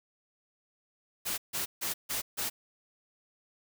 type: noise bursts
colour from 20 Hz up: white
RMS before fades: -33 dBFS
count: 5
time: 1.25-2.5 s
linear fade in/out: 20 ms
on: 130 ms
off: 150 ms
effects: none